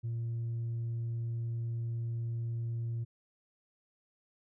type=tone with tanh clipping; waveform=triangle; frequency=116.2 Hz; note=A#2; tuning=5 cents flat; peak=-33 dBFS; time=0.03-3.05 s; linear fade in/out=20 ms; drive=6 dB; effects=none